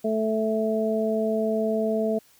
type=harmonic tone; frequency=219.3 Hz; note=A3; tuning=6 cents flat; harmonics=1 / 2 / 3; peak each=-26 / -26 / -26 dBFS; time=0.04-2.19 s; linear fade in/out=10 ms; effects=white hiss -58 dBFS RMS until 2.39 s